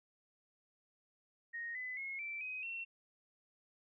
sine tone with pitch steps, 1864.7 / 2010 / 2167 / 2336 / 2518 / 2714 Hz, A#6 / B6 / C#7 / D7 / D#7 / E7, 0 / +30 / -40 / -10 / +20 / +50 cents, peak -40 dBFS, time 1.53-2.85 s, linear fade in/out 20 ms, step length 220 ms, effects none

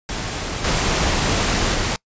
pink noise with level steps, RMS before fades -26 / -19 / -21 dBFS, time 0.09-1.96 s, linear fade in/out 0 ms, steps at 0.64 / 1.74 s, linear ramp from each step 5 ms, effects noise-tail reverb RT60 0.1 s tail -25 dB re dry + resampled to 16000 Hz

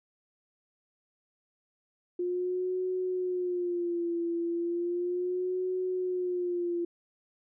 sine tone with vibrato, 353.8 Hz, F4, 23 cents sharp, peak -28 dBFS, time 2.19-6.85 s, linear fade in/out 5 ms, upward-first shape sine, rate 0.35 Hz, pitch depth 73 cents each way, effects none

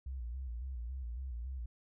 sine tone with vibrato, 62 Hz, B1, 7 cents sharp, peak -38 dBFS, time 0.06-1.66 s, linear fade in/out 5 ms, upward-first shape square, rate 3.6 Hz, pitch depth 100 cents each way, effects none

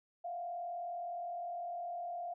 sine tone with frequency modulation, 698.5 Hz, F5, in tune, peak -38 dBFS, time 0.24-2.34 s, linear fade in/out 10 ms, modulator 39.7 Hz, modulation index 0.64, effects none

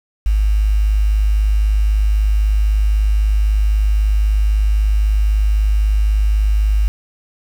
sine tone with quantisation, 51.91 Hz, G#1, in tune, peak -11 dBFS, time 0.26-6.88 s, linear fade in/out 0 ms, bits 6, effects none

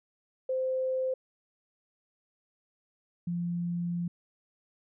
sine tone pair in turn, 519 / 173.2 Hz, C5 / F3, -14 / -14 cents, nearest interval octave + perfect fifth, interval 1900 cents, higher first, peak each -27 / -29 dBFS, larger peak first, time 0.49-1.14 / 3.27-4.08 s, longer second, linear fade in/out 5 ms, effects none

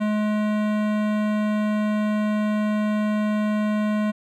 sine tone with hard clipping, 211.7 Hz, G#3, 33 cents sharp, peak -22 dBFS, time 0-4.12 s, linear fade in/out 20 ms, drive 18 dB, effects none

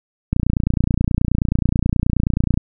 click train, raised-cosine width 5 ms, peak -4 dBFS, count 67, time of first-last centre 0.33-2.575 s, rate 29.4 Hz, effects none

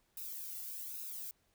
violet noise with flanger, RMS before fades -44 dBFS, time 0.17-1.31 s, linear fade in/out 2 ms, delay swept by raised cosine 0.76 to 1.44 ms, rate 1.2 Hz, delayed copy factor +0.7, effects pink hiss -75 dBFS RMS until 1.54 s

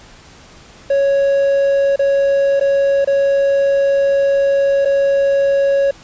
triangle tone with dropouts, 554.4 Hz, C#5, in tune, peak -9 dBFS, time 0.9-5.91 s, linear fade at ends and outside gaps 5 ms, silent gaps 1.96-1.992 / 2.598-2.609 / 3.047-3.073 / 4.85-4.855 s, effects pink hiss -42 dBFS RMS until 6.03 s + resampled to 16000 Hz

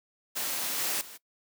white noise with level steps, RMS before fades -32 / -30 / -46 dBFS, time 0.35-1.18 s, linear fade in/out 20 ms, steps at 0.78 / 1.01 s, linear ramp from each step 2 ms, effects noise-tail reverb RT60 0.1 s tail -21 dB re dry + high-pass 200 Hz 12 dB/octave

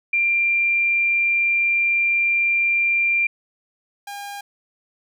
sine / sawtooth tone pair in turn, 2378 / 807.9 Hz, D7 / G#5, +21 / -48 cents, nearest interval octave + perfect fifth, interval 1869 cents, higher first, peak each -16 / -27 dBFS, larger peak first, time 0.13-3.27 / 4.07-4.41 s, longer first, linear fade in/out 5 ms, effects none

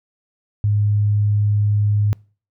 sine tone, 103.83 Hz, G#2, in tune, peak -14 dBFS, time 0.64-2.13 s, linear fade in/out 0 ms, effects noise-tail reverb RT60 0.4 s tail -26 dB re dry

